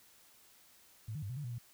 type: tone with pitch steps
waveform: sine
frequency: 109.1 / 152.6 / 99.9 / 126.3 / 147.2 / 120.9 / 119.1 Hz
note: A2 / D#3 / G2 / B2 / D3 / B2 / A#2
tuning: -14 / -33 / +33 / +39 / +4 / -36 / +38 cents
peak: -38 dBFS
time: 1.08-1.584 s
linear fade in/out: 5 ms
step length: 72 ms
effects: white hiss -63 dBFS RMS until 1.73 s